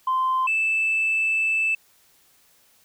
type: tone pair in turn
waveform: sine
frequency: 1038 / 2635 Hz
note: C6 / E7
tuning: -14 / -1 cents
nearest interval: octave + major third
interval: 1613 cents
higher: second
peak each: -18 dBFS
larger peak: neither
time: 0.07-0.47 / 0.47-1.75 s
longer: second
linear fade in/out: 5 ms
effects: tanh soft clip ceiling -16 dBFS + white hiss -59 dBFS RMS until 2.84 s